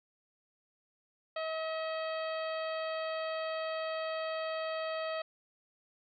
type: harmonic tone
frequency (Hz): 639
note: D#5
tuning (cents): +46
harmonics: 1 / 2 / 3 / 4 / 5 / 6 / 7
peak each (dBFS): -35 / -41 / -45 / -47 / -49 / -51 / -52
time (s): 1.36-5.22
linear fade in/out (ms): 5
effects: none